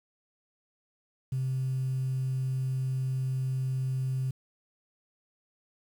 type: tone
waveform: sine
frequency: 130.81 Hz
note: C3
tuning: in tune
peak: -26 dBFS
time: 1.32-4.31 s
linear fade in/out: 5 ms
effects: tanh soft clip ceiling -24 dBFS + 9-bit